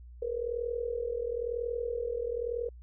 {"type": "tone with amplitude modulation", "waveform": "sine", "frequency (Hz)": 475.2, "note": "A#4", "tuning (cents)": 33, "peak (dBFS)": -27, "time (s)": [0.22, 2.69], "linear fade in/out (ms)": 5, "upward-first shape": "sine", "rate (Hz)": 41, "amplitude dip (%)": 80, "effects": ["added 60 Hz sine -46 dBFS peak until 2.82 s"]}